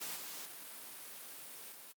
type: noise with level steps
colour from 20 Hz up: white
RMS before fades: -42 / -46 / -49 / -52 dBFS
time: 0-1.93 s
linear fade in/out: 20 ms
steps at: 0.16 / 0.45 / 1.72 s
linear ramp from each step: 5 ms
effects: high-pass 200 Hz 12 dB/octave + Opus 48 kbps

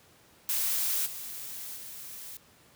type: noise with level steps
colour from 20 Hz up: blue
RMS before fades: -29 / -40 / -43 dBFS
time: 0.49-2.37 s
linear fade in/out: 2 ms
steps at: 1.05 / 1.75 s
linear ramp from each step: 20 ms
effects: pink hiss -59 dBFS RMS until 2.75 s + high-pass 80 Hz 12 dB/octave

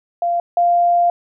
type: tone pair in turn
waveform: sine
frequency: 692 / 696.4 Hz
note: F5 / F5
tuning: -16 / -5 cents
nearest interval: unison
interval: 11 cents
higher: second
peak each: -15 / -11 dBFS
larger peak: second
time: 0.22-0.4 / 0.57-1.1 s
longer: second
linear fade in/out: 2 ms
effects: none

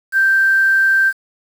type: tone with quantisation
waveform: sine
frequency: 1568 Hz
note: G6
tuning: in tune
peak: -10 dBFS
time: 0.12-1.13 s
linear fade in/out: 50 ms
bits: 6
effects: none

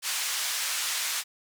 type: band-pass noise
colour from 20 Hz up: white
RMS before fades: -30 dBFS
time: 0.02-1.24 s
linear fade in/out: 50 ms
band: 1200 to 8400 Hz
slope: 12 dB/octave
effects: none

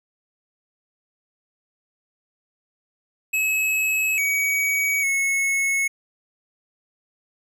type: tone with pitch steps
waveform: square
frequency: 2575 / 2262 / 2191 Hz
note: E7 / C#7 / C#7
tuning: -41 / +34 / -21 cents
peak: -20 dBFS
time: 3.33-5.88 s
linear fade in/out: 10 ms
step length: 850 ms
effects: none

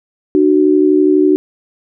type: tone pair together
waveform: sine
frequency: 301.4 / 373.5 Hz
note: D4 / F#4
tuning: +45 / +16 cents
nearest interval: major third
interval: 371 cents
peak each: -10 dBFS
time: 0.35-1.36 s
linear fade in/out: 0 ms
effects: none

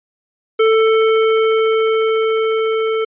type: tone with level ramp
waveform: square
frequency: 443 Hz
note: A4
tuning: 12 cents sharp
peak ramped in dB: -10 to -16 dBFS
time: 0.59-3.05 s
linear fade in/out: 10 ms
effects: resampled to 8000 Hz

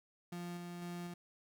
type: tone with tremolo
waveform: 35% pulse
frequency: 174.61 Hz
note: F3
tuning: in tune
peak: -40 dBFS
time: 0.32-1.14 s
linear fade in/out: 5 ms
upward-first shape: square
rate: 2 Hz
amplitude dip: 25%
effects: none

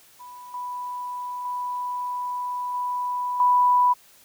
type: tone with level steps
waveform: sine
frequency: 987.8 Hz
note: B5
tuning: in tune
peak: -39 / -29 / -26 / -24 / -15 dBFS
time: 0.19-3.94 s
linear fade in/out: 20 ms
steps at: 0.54 / 1.45 / 2.74 / 3.4 s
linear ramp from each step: 2 ms
effects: white hiss -54 dBFS RMS until 4.24 s

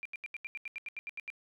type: tone bursts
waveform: sine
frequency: 2381 Hz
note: D7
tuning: 23 cents sharp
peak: -37 dBFS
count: 13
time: 0.03-1.302 s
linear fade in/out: 0 ms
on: 24 ms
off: 80 ms
effects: none

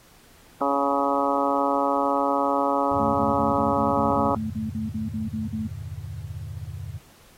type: harmonic tone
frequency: 140 Hz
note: C#3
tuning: 18 cents sharp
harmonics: 2 / 3 / 4 / 5 / 6 / 7 / 8 / 9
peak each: -27 / -32 / -26 / -30 / -27 / -29 / -29 / -29 dBFS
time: 0.61-4.35 s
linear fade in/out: 2 ms
type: chord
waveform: sine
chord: E half-diminished seventh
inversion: none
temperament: equal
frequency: 82.41 / 98 / 116.54 / 146.83 Hz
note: E2 / G2 / Bb2 / D3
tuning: 0 / 0 / 0 / 0 cents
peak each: -37 / -36 / -38 / -39 dBFS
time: 2.91-6.99 s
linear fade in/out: 10 ms
type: tone bursts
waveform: sine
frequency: 218.7 Hz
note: A3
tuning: 10 cents flat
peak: -26 dBFS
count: 14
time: 2.99-5.675 s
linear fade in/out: 10 ms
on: 150 ms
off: 45 ms
effects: pink hiss -54 dBFS RMS until 7.37 s + AAC 48 kbps

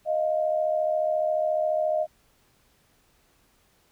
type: tone pair together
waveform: sine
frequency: 622.3 / 696.6 Hz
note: D#5 / F5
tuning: 0 / -5 cents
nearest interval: major second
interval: 195 cents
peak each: -23 / -28 dBFS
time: 0.05-2.07 s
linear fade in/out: 50 ms
effects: pink hiss -64 dBFS RMS until 3.91 s

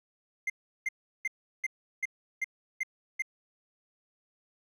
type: tone bursts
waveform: triangle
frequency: 2093 Hz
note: C7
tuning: in tune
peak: -26 dBFS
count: 8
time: 0.47-3.222 s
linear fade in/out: 5 ms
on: 29 ms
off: 360 ms
effects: none

